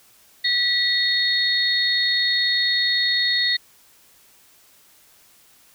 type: tone cluster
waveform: sine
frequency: 1945 / 3708 / 4320 Hz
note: B6 / A#7 / C#8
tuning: -27 / -10 / -45 cents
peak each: -22 dBFS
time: 0.44-3.57 s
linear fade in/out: 10 ms
effects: white hiss -54 dBFS RMS until 5.74 s